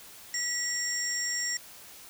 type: tone cluster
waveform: sine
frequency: 1945 / 5570 / 7400 Hz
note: B6 / F8 / A#8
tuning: -27 / -5 / -14 cents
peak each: -34 / -32 / -33 dBFS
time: 0.34-1.57 s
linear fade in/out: 2 ms
effects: white hiss -49 dBFS RMS until 2.09 s